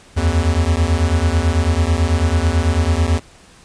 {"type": "beating tone pair", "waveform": "square", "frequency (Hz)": [77.78, 86.88], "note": ["D#2", "F2"], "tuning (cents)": [0, -8], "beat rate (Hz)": 9.1, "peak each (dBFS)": -17, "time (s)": [0.16, 3.2], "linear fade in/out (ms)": 20, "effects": ["pink hiss -46 dBFS RMS until 3.64 s", "resampled to 22050 Hz"]}